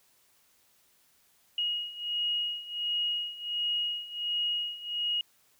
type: beating tone pair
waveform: sine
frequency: 2883 / 2884.4 Hz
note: F#7 / F#7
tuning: -46 / -45 cents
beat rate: 1.4 Hz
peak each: -34 / -31 dBFS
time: 1.58-5.21 s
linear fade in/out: 2 ms
effects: white hiss -66 dBFS RMS until 5.59 s